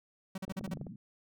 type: tone bursts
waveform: 45% pulse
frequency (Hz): 190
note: F#3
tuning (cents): +46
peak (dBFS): -36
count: 6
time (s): 0.35-0.74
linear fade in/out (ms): 5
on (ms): 30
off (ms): 42
type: clicks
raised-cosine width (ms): 2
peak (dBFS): -30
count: 8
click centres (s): 0.48 / 0.515 / 0.611 / 0.677 / 0.733 / 0.772 / 0.813 / 0.868
type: band-pass noise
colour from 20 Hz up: white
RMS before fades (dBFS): -45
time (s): 0.56-0.96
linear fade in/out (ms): 5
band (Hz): 130 to 230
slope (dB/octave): 48
effects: none